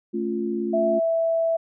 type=chord; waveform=sine; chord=A augmented; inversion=none; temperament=equal; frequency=220 / 277.2 / 349.2 Hz; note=A3 / C#4 / E#4; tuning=0 / 0 / 0 cents; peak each=-27 / -32 / -26 dBFS; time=0.13-1 s; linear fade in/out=20 ms
type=tone; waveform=sine; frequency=659.3 Hz; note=E5; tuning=in tune; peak=-19 dBFS; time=0.73-1.57 s; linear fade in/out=10 ms
effects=none